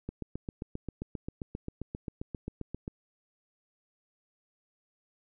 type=click train; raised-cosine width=3 ms; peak=-23 dBFS; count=22; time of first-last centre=0.09-2.879 s; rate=7.53 Hz; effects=none